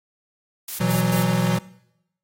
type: noise bursts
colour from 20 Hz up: blue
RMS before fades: -30 dBFS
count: 3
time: 0.68-1.23 s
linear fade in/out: 5 ms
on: 110 ms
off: 110 ms
type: chord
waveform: square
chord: B suspended fourth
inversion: none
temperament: equal with one note detuned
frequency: 121.56 / 164.81 / 185 Hz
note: B2 / E3 / F#3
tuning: -27 / 0 / 0 cents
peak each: -25 / -24 / -22 dBFS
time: 0.8-1.59 s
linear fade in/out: 10 ms
effects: noise-tail reverb RT60 0.8 s tail -20 dB re dry + AAC 48 kbps